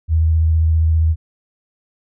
sine tone with vibrato, 80.3 Hz, E2, 45 cents flat, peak -11 dBFS, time 0.08-1.16 s, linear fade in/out 50 ms, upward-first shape square, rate 15 Hz, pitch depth 18 cents each way, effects none

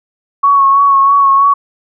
sine tone with vibrato, 1108.7 Hz, C#6, in tune, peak -5 dBFS, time 0.43-1.54 s, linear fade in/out 10 ms, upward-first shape sine, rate 3.1 Hz, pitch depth 26 cents each way, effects none

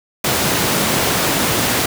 pink high-pass noise, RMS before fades -17 dBFS, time 0.24-1.86 s, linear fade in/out 5 ms, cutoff 120 Hz, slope 12 dB/octave, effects none

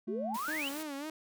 triangle tone, 220 Hz, A3, in tune, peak -35 dBFS, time 0.07-0.37 s, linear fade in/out 10 ms
sine exponential sweep, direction up, 346.3 to 3136 Hz, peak -34 dBFS, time 0.08-0.69 s, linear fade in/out 5 ms
white high-pass noise, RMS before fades -45 dBFS, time 0.34-0.83 s, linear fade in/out 5 ms, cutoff 110 Hz, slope 24 dB/octave
sawtooth tone with vibrato, 293.7 Hz, D4, in tune, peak -34 dBFS, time 0.48-1.1 s, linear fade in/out 2 ms, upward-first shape sine, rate 3.7 Hz, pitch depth 120 cents each way
effects none

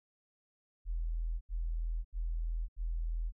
sine tone bursts, 41.2 Hz, E1, in tune, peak -32 dBFS, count 4, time 0.85-3.324 s, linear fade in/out 50 ms, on 560 ms, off 78 ms, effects none

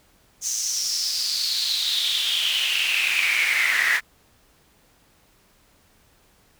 brown noise with high-pass filter sweep, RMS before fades -23 dBFS, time 0.41-4.01 s, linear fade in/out 50 ms, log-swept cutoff 6400 to 1800 Hz, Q 6.9, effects pink hiss -59 dBFS RMS until 6.59 s

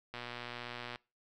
click train, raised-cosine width 0.3 ms, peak -26 dBFS, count 100, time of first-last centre 0.14-0.958 s, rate 121 Hz, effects noise-tail reverb RT60 0.3 s tail -24 dB re dry

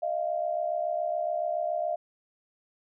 sine tone pair together, 621.9 / 689 Hz, D#5 / F5, -1 / -24 cents, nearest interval major second, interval 177 cents, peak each -30 / -29 dBFS, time 0.02-1.96 s, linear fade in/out 10 ms, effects none

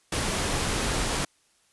pink noise, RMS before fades -27 dBFS, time 0.12-1.25 s, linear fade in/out 5 ms, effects white hiss -65 dBFS RMS until 1.72 s + resampled to 24000 Hz

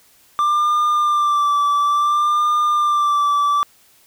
triangle tone with vibrato, 1182 Hz, D6, 11 cents sharp, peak -12 dBFS, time 0.39-3.63 s, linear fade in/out 0 ms, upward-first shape sine, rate 0.58 Hz, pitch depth 35 cents each way, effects white hiss -53 dBFS RMS until 4.06 s

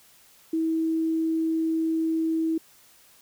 sine tone, 323.1 Hz, E4, 35 cents flat, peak -22 dBFS, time 0.53-2.58 s, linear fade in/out 5 ms, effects white hiss -56 dBFS RMS until 3.21 s

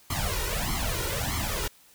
pink noise with flanger, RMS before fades -29 dBFS, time 0.1-1.68 s, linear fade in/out 5 ms, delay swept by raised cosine 0.94 to 2.14 ms, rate 1.6 Hz, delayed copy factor +1, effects white hiss -57 dBFS RMS until 1.94 s

